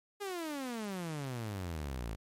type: exponential sweep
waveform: sawtooth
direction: down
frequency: 416.3 to 51.91 Hz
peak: -33 dBFS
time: 0.2-2.16 s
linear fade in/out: 20 ms
effects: MP3 64 kbps